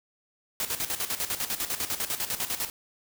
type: noise with tremolo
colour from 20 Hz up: white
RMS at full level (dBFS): -29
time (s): 0.6-2.7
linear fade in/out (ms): 0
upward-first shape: square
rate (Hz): 10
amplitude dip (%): 70
effects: none